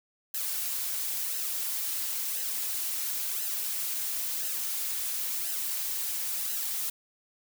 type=noise with flanger; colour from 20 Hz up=blue; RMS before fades=-32 dBFS; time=0.34-6.9 s; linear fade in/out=5 ms; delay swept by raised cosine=0.86 to 6.76 ms; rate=0.97 Hz; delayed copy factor=-0.6; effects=none